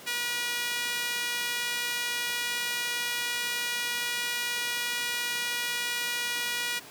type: tone with high-pass filter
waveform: sawtooth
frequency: 482.1 Hz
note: B4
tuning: 42 cents flat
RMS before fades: -31 dBFS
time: 0.06-6.8 s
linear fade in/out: 20 ms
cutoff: 2100 Hz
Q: 1.3
effects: pink hiss -46 dBFS RMS until 6.9 s + high-pass 200 Hz 12 dB/octave